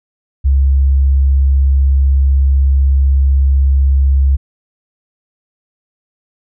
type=tone; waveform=sine; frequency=68 Hz; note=C#2; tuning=33 cents flat; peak=-7 dBFS; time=0.44-4.37 s; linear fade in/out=20 ms; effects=none